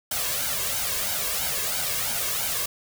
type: noise with flanger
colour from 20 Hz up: white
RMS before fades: -27 dBFS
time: 0.11-2.66 s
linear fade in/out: 5 ms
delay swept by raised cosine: 1.3 to 1.87 ms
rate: 3 Hz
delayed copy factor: +0.7
effects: none